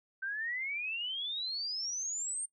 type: exponential sweep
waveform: sine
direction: up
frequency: 1533 to 8870 Hz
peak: -34 dBFS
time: 0.22-2.46 s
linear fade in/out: 10 ms
effects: noise-tail reverb RT60 0.1 s tail -21 dB re dry